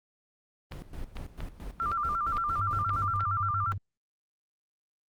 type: noise with tremolo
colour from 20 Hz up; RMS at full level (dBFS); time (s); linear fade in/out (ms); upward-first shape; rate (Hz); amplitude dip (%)
brown; -38; 0.71-3.17; 5; square; 4.5; 75
type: clicks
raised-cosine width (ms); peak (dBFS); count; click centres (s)
0.3; -24; 7; 0.721 / 1.169 / 1.405 / 1.916 / 2.369 / 2.894 / 3.207
type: tone with vibrato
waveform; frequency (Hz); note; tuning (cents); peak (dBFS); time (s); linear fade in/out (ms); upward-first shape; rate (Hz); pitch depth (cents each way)
sine; 1272; D#6; +38; -27; 1.8-3.72; 0; square; 8.6; 110
type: tone bursts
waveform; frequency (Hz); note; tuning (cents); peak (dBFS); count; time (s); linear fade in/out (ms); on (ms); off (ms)
sine; 98; G2; 0; -31; 9; 2.59-3.78; 5; 110; 25
effects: Opus 24 kbps